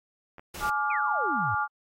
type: clicks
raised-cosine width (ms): 0.5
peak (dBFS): -30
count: 2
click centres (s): 0.383 / 0.395
type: noise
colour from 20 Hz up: pink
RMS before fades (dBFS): -39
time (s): 0.54-0.7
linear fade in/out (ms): 5
type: chord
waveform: sine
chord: D diminished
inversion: second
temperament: just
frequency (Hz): 845.8 / 1174.7 / 1409.6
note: Ab5 / D6 / F6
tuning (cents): +31 / 0 / +16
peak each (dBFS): -29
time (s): 0.6-1.68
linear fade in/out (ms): 50
type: exponential sweep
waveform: sine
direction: down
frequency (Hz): 2556 to 92.5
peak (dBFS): -32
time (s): 0.9-1.55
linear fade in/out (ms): 5
effects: AAC 48 kbps